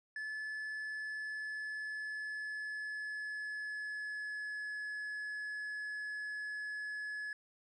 triangle tone with pitch glide, 1728 to 1703.2 Hz, A6 to G#6, -32 to +43 cents, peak -37 dBFS, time 0.16-7.33 s, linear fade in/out 2 ms, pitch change -25 cents, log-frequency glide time 0.71-4.72 s, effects resampled to 24000 Hz + 13-bit

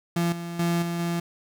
35% pulse tone with level steps, 170.7 Hz, F3, 39 cents flat, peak -20 / -30 / -20 / -25 / -23 dBFS, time 0.16-1.2 s, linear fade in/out 5 ms, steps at 0.32 / 0.59 / 0.82 / 0.99 s, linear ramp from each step 5 ms, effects none

